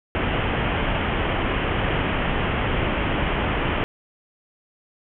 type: low-pass noise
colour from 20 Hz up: pink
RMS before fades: -23 dBFS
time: 0.15-3.84 s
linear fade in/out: 0 ms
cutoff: 3200 Hz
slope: 96 dB/octave
effects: none